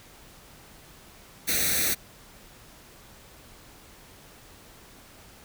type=noise with comb filter; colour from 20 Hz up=white; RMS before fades=-25 dBFS; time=1.47-1.95 s; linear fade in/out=20 ms; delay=0.49 ms; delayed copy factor=+0.8; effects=pink hiss -51 dBFS RMS until 5.44 s